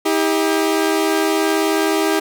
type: tone pair together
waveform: sawtooth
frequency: 319.5 / 398.6 Hz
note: D#4 / G4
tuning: +46 / +29 cents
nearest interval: major third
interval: 383 cents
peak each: -14 dBFS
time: 0.05-2.2 s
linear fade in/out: 10 ms
effects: none